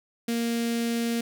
sawtooth tone with notch filter, 233.1 Hz, A#3, in tune, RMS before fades -27 dBFS, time 0.28-1.21 s, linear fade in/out 5 ms, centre 1000 Hz, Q 0.69, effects none

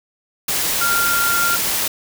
sine tone in noise, 1391 Hz, F6, 7 cents flat, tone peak -17 dBFS, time 0.81-1.56 s, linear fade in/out 5 ms, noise white, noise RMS -20 dBFS, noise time 0.48-1.88 s, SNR 0 dB, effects none

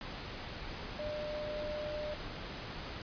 sine tone in noise, 600 Hz, D5, 37 cents sharp, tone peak -37 dBFS, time 0.99-2.14 s, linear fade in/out 2 ms, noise pink, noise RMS -43 dBFS, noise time 0.01-3.02 s, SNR +3 dB, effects resampled to 11025 Hz

